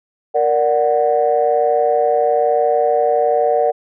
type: chord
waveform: sine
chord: Bb augmented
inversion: none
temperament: equal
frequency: 466.2 / 587.3 / 740 Hz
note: Bb4 / D5 / F#5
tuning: 0 / 0 / 0 cents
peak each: -16 dBFS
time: 0.34-3.72 s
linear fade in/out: 20 ms
effects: tanh soft clip ceiling -4 dBFS